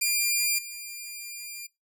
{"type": "tone with level steps", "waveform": "10% pulse", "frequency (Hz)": 2399, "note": "D7", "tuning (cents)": 36, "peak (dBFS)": [-14, -28], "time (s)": [0.01, 1.67], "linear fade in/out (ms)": 10, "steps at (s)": 0.58, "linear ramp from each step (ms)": 10, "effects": ["noise-tail reverb RT60 0.2 s tail -21 dB re dry"]}